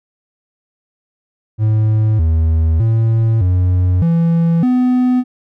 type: tone with pitch steps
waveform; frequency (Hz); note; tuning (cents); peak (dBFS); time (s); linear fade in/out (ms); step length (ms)
triangle; 108.5 / 80.4 / 112.8 / 90.7 / 167.1 / 251; A2 / E2 / A2 / F#2 / E3 / B3; -24 / -43 / +44 / -34 / +24 / +28; -8; 1.58-5.24; 50; 610
effects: none